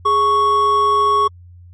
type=tone pair together; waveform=triangle; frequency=415.3 / 1109.9 Hz; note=G#4 / C#6; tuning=0 / +2 cents; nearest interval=octave + perfect fourth; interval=1702 cents; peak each=-18 / -10 dBFS; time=0.05-1.28 s; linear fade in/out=10 ms; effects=added 88 Hz sine -38 dBFS peak until 1.73 s + MP3 48 kbps